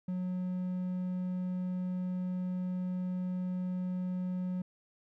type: tone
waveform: triangle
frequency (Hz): 182.3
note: F#3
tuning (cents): -25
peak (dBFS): -30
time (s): 0.08-4.62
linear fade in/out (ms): 5
effects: none